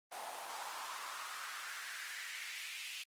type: noise with high-pass filter sweep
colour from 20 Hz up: pink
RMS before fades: -45 dBFS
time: 0.11-3.04 s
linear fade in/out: 20 ms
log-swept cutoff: 710 to 2700 Hz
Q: 3.1
effects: low-pass 12000 Hz 12 dB/octave + Opus 24 kbps